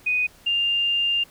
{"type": "tone pair in turn", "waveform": "sine", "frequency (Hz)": [2489, 2799], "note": ["D#7", "F7"], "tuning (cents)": [0, 3], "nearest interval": "major second", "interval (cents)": 203, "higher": "second", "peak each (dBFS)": -19, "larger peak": "neither", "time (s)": [[0.06, 0.27], [0.46, 1.24]], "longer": "second", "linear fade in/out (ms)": 10, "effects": ["pink hiss -52 dBFS RMS until 1.3 s"]}